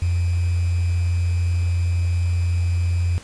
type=tone with sample-and-hold; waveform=sine; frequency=87.31 Hz; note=F2; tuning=in tune; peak=-17 dBFS; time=0.02-3.18 s; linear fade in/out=0 ms; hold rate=2450 Hz; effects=pink hiss -43 dBFS RMS until 3.23 s + resampled to 22050 Hz